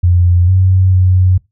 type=tone with pitch steps; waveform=sine; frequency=88.2 / 93.5 / 92.1 Hz; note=F2 / F#2 / F#2; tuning=+18 / +19 / -7 cents; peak=-6 dBFS; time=0.03-1.38 s; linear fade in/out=10 ms; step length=450 ms; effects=noise-tail reverb RT60 0.2 s tail -22 dB re dry